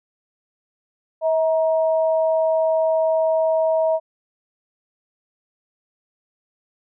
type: tone pair together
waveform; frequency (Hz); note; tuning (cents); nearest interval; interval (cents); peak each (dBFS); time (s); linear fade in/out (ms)
sine; 642.6 / 942; E5 / A#5; -44 / +18; perfect fifth; 662; -16 / -27; 1.21-4; 50
effects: none